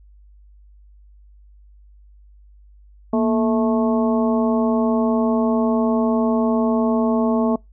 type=harmonic tone with a mistuned harmonic; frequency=218.7 Hz; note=A3; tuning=10 cents flat; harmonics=1 / 2 / 3 / 4 / 5; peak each=-17 / -23 / -23 / -29 / -30 dBFS; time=3.13-7.56 s; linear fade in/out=5 ms; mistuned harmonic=1; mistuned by=+120 cents; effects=noise-tail reverb RT60 0.2 s tail -26 dB re dry + added 50 Hz sine -45 dBFS peak until 7.72 s